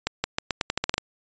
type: accelerating click train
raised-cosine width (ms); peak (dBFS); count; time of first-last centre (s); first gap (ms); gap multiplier
0.2; -6; 11; 0.07-0.98; 170; 0.85
effects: resampled to 16000 Hz